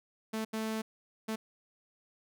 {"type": "tone bursts at uneven times", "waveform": "sawtooth", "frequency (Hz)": 220, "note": "A3", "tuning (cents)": 0, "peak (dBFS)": -29, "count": 3, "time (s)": [[0.33, 0.45], [0.53, 0.82], [1.28, 1.36]], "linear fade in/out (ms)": 10, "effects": []}